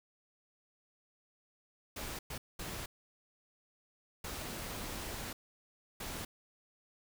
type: noise bursts at uneven times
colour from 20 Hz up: pink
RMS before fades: -42 dBFS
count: 5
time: 1.96-2.19 / 2.3-2.38 / 2.59-2.86 / 4.24-5.33 / 6-6.25 s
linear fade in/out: 5 ms
effects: none